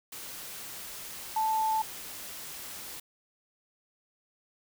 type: tone in noise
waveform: sine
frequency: 878 Hz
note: A5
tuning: 4 cents flat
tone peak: -25 dBFS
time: 1.36-1.82 s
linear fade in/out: 5 ms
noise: white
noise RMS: -42 dBFS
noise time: 0.12-3 s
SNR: +14 dB
effects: none